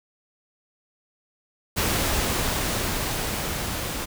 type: noise with level ramp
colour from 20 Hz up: pink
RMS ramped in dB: -23 to -30 dBFS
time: 1.76-4.06 s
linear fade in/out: 20 ms
effects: none